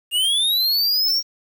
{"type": "linear sweep", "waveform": "square", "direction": "up", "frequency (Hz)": [2794, 5630], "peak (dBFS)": -17, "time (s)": [0.11, 1.23], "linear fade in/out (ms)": 50, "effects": ["8-bit"]}